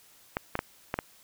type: clicks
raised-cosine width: 0.5 ms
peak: -13 dBFS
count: 5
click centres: 0.369 / 0.554 / 0.591 / 0.941 / 0.989 s
effects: white hiss -58 dBFS RMS until 1.23 s